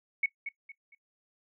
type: tone with echo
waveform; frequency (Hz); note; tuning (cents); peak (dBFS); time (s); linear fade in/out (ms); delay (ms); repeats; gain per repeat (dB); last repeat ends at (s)
sine; 2217; C#7; 0; -23; 0.23-0.26; 5; 230; 3; -10; 0.95
effects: noise-tail reverb RT60 0.1 s tail -19 dB re dry